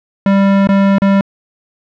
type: tone with dropouts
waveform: square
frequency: 196.8 Hz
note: G3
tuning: 7 cents sharp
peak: -8 dBFS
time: 0.26-1.21 s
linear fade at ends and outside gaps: 2 ms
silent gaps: 0.672-0.689 / 0.984-1.019 s
effects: low-pass 2000 Hz 12 dB/octave